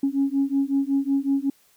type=beating tone pair; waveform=sine; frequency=273.1 / 278.5 Hz; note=C#4 / C#4; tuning=-26 / +8 cents; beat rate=5.4 Hz; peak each=-22 / -22 dBFS; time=0.03-1.5 s; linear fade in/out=5 ms; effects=tanh soft clip ceiling -13 dBFS + white hiss -60 dBFS RMS until 1.76 s